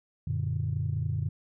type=chord; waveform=sine; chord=Gb augmented; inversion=none; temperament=equal; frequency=92.5 / 116.54 / 146.83 Hz; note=Gb2 / Bb2 / D3; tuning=0 / 0 / 0 cents; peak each=-31 dBFS; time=0.27-1.29 s; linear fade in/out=5 ms; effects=tanh soft clip ceiling -19 dBFS

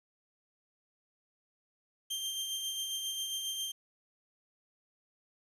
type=tone with tremolo; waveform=sawtooth; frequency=3163 Hz; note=G7; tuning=15 cents sharp; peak=-30 dBFS; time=2.1-3.72 s; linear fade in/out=10 ms; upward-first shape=sine; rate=7.4 Hz; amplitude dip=35%; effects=resampled to 32000 Hz + 10-bit

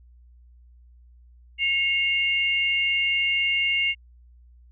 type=tone pair together; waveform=sine; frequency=2170 / 2794 Hz; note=C#7 / F7; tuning=-37 / 0 cents; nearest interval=major third; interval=437 cents; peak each=-23 dBFS; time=1.58-3.95 s; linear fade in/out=50 ms; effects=added 60 Hz sine -49 dBFS peak until 4.71 s

